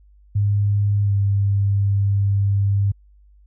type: tone with pitch glide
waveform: sine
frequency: 102 to 99.84 Hz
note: G#2 to G2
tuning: -31 to +32 cents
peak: -15 dBFS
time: 0.35-2.92 s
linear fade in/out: 10 ms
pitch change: -37 cents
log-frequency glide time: 1.03-1.12 s
effects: added 50 Hz sine -48 dBFS peak until 3.46 s